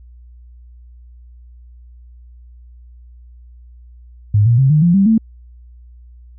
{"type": "tone with pitch steps", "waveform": "sine", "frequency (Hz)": [103.83, 117.9, 133.88, 152.02, 172.61, 196, 222.6], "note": ["G#2", "A#2", "C3", "D#3", "F3", "G3", "A3"], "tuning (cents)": [0, 20, 40, -40, -20, 0, 20], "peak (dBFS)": -8, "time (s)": [4.34, 5.18], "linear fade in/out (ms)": 5, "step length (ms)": 120, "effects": ["added 60 Hz sine -38 dBFS peak until 6.38 s"]}